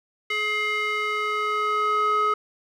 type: tone with band-pass filter sweep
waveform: square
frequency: 423.1 Hz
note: G#4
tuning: 32 cents sharp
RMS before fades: -24 dBFS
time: 0.3-2.34 s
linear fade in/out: 5 ms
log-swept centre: 2300 to 1200 Hz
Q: 3
effects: none